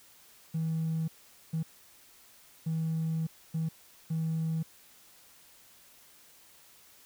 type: tone bursts at uneven times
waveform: triangle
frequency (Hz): 161.1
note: E3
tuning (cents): -39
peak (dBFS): -25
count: 5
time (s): 0.54-1.08 / 1.53-1.63 / 2.66-3.27 / 3.54-3.69 / 4.1-4.63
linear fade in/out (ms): 10
effects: tanh soft clip ceiling -25 dBFS + white hiss -58 dBFS RMS until 7.05 s